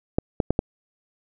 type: clicks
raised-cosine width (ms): 2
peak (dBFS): -6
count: 4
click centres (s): 0.185 / 0.402 / 0.506 / 0.591
effects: none